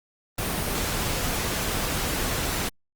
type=noise; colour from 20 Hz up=pink; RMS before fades=-27 dBFS; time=0.38-2.69 s; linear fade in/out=5 ms; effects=Opus 24 kbps